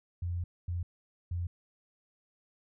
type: tone bursts at uneven times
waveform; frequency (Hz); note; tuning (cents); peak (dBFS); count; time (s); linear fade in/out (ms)
sine; 87.31; F2; 0; -31; 3; 0.22-0.44 / 0.68-0.83 / 1.31-1.47; 5
effects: none